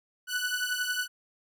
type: beating tone pair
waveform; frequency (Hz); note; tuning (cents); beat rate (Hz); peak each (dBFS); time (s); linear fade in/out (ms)
sawtooth; 1480 / 1491; F#6 / F#6; 0 / +13; 11; -28; 0.27-1.08; 50
effects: none